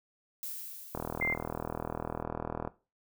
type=noise with exponential decay; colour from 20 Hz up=violet; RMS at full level=-38 dBFS; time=0.43-2.23 s; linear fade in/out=1 ms; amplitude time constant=390 ms
type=click train; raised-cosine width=1 ms; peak=-20 dBFS; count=70; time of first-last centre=0.95-2.675 s; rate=40 Hz
type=tone; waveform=sine; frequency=2093 Hz; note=C7; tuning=in tune; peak=-28 dBFS; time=1.21-1.34 s; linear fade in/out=5 ms
effects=noise-tail reverb RT60 0.3 s tail -17 dB re dry